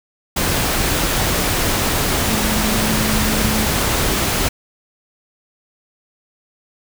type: tone in noise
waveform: sine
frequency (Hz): 216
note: A3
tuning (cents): -32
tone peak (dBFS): -21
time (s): 2.28-3.66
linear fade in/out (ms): 10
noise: pink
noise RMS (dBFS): -18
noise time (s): 0.36-4.49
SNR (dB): -6
effects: none